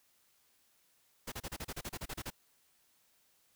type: noise bursts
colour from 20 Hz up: pink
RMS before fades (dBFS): -41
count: 13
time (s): 1.27-2.304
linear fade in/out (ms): 10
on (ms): 50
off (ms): 32
effects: white hiss -71 dBFS RMS until 3.55 s